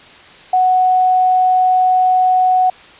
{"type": "tone", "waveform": "sine", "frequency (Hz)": 740, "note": "F#5", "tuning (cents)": 0, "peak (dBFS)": -9, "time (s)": [0.53, 2.7], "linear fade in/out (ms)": 5, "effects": ["white hiss -40 dBFS RMS until 2.99 s", "resampled to 8000 Hz"]}